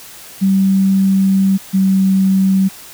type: tone pair in turn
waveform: sine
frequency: 193 / 191.56 Hz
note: G3 / G3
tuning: -27 / -40 cents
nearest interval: unison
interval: 13 cents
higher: first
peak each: -9 dBFS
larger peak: neither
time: 0.41-1.58 / 1.73-2.69 s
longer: first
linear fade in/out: 20 ms
effects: white hiss -36 dBFS RMS until 2.93 s